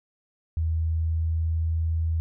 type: tone with pitch glide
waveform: sine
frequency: 80.8 to 81.36 Hz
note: E2 to E2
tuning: -34 to -22 cents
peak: -22 dBFS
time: 0.57-2.2 s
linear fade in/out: 0 ms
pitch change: +12 cents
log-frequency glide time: 0.73-1.71 s
effects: none